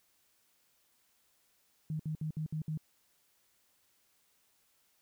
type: tone bursts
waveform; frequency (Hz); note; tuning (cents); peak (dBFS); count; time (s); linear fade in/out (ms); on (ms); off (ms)
sine; 155.56; D#3; 0; -33; 6; 1.9-2.775; 2; 95; 61
effects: white hiss -72 dBFS RMS until 5.01 s